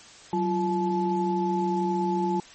sine tone cluster, 186.9 / 347.3 / 863 Hz, F#3 / F4 / A5, +18 / -10 / -34 cents, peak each -27 dBFS, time 0.33-2.4 s, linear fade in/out 2 ms, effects white hiss -48 dBFS RMS until 2.54 s + MP3 32 kbps

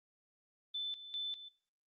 sine tone with tremolo, 3520 Hz, A7, in tune, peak -36 dBFS, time 0.74-1.49 s, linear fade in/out 10 ms, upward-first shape square, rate 2.5 Hz, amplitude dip 70%, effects noise-tail reverb RT60 0.4 s tail -22 dB re dry + Opus 24 kbps

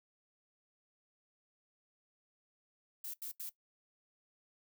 violet noise bursts, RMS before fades -43 dBFS, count 3, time 3.04-3.494 s, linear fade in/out 5 ms, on 98 ms, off 80 ms, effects noise-tail reverb RT60 0.1 s tail -17 dB re dry

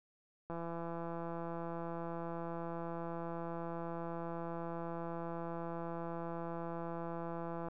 click train, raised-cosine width 1 ms, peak -29 dBFS, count 1208, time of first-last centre 0.5-7.685 s, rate 168 Hz, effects none

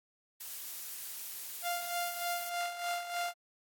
blue noise, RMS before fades -42 dBFS, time 0.4-2.5 s, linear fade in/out 10 ms
sawtooth tone with tremolo, 698.5 Hz, F5, in tune, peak -28 dBFS, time 1.62-3.34 s, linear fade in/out 50 ms, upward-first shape sine, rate 3.3 Hz, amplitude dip 65%
effects AAC 64 kbps

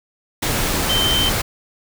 sine tone in noise, 3100 Hz, G7, 20 cents flat, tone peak -17 dBFS, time 0.89-1.3 s, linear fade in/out 10 ms, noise pink, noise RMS -20 dBFS, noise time 0.42-1.42 s, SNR 0 dB, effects none

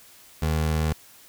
25% pulse tone, 78.3 Hz, D#2, 11 cents sharp, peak -18 dBFS, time 0.42-0.93 s, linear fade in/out 5 ms, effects white hiss -51 dBFS RMS until 1.28 s

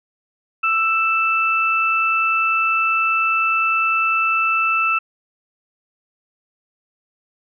sine tone pair together, 1325.3 / 2645 Hz, E6 / E7, +9 / +5 cents, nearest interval octave, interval 1196 cents, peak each -18 dBFS, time 0.63-4.99 s, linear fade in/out 10 ms, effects none

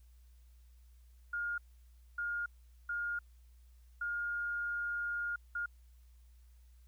sine tone bursts at uneven times, 1419 Hz, F6, 27 cents sharp, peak -34 dBFS, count 5, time 1.33-1.58 / 2.18-2.46 / 2.89-3.19 / 4.01-5.36 / 5.55-5.66 s, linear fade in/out 5 ms, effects added 60 Hz sine -57 dBFS peak until 6.87 s + white hiss -75 dBFS RMS until 6.87 s

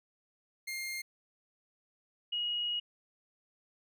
sawtooth / sine tone pair in turn, 2119 / 2893 Hz, C7 / F#7, +21 / -40 cents, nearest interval perfect fourth, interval 539 cents, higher second, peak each -33 / -31 dBFS, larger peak second, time 0.67-1.02 / 2.32-2.8 s, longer second, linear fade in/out 10 ms, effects none

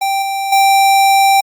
square tone with level steps, 784 Hz, G5, in tune, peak -14 / -17 / -8 dBFS, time 0.01-1.41 s, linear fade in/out 10 ms, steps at 0.22 / 0.52 s, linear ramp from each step 5 ms, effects Opus 48 kbps

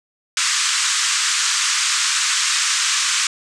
white band-pass noise, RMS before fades -19 dBFS, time 0.37-3.27 s, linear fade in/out 2 ms, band 1100 to 8200 Hz, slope 48 dB/octave, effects none

